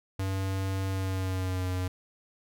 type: tone with pitch glide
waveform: square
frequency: 96 to 91.77 Hz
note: G2 to F#2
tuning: -36 to -14 cents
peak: -29 dBFS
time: 0.19-1.88 s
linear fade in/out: 5 ms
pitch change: -78 cents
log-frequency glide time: 0.87-1.68 s
effects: none